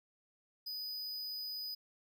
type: tone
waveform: square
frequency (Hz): 4978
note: D#8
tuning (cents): 0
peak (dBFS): -40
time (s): 0.66-1.75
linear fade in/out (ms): 10
effects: none